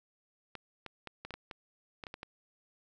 clicks, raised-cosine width 0.3 ms, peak -26 dBFS, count 11, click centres 0.553 / 0.863 / 1.073 / 1.25 / 1.307 / 1.34 / 1.512 / 2.038 / 2.068 / 2.141 / 2.231 s, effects none

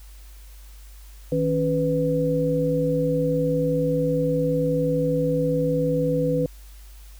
sine tone cluster, 157.9 / 277 / 497.1 Hz, D#3 / C#4 / B4, +26 / -1 / +11 cents, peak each -24 / -26 / -22 dBFS, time 1.32-6.46 s, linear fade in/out 2 ms, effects added 50 Hz sine -41 dBFS peak until 7.19 s + white hiss -53 dBFS RMS until 7.19 s

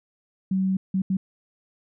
sine tone bursts at uneven times, 189.8 Hz, F#3, 44 cents sharp, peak -20 dBFS, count 3, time 0.51-0.77 / 0.94-1.02 / 1.1-1.17 s, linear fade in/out 5 ms, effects none

